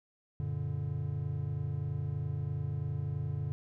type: chord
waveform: triangle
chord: Gb augmented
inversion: none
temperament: just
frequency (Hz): 92.5 / 115.62 / 144.53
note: Gb2 / Bb2 / D3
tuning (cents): 0 / -14 / -27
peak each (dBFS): -36 / -36 / -33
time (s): 0.4-3.52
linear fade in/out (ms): 0
effects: none